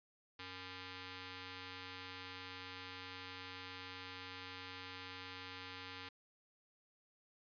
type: ring-modulated tone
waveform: 5% pulse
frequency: 369.1 Hz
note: F#4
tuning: 4 cents flat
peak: -33 dBFS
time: 0.39-6.09 s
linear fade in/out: 5 ms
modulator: 644 Hz
effects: resampled to 11025 Hz